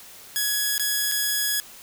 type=tone with dropouts; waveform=5% pulse; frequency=1676 Hz; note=G#6; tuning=15 cents sharp; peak=-11 dBFS; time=0.36-1.6 s; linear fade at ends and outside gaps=0 ms; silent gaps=0.78-0.796 / 1.115-1.12 s; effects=white hiss -45 dBFS RMS until 1.82 s